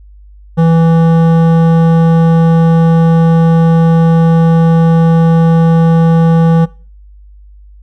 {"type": "tone with hard clipping", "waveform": "sine", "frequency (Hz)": 164.81, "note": "E3", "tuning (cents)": 0, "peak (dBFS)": -7, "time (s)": [0.57, 6.66], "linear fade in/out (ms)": 20, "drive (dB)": 13, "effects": ["noise-tail reverb RT60 0.4 s tail -22 dB re dry", "added 50 Hz sine -34 dBFS peak until 7.82 s"]}